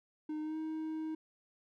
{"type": "tone with pitch glide", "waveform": "triangle", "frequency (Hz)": [306.9, 315.3], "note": ["D#4", "D#4"], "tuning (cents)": [-24, 23], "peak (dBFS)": -34, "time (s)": [0.29, 1.15], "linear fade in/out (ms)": 5, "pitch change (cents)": 47, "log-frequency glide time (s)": [0.41, 0.57], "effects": []}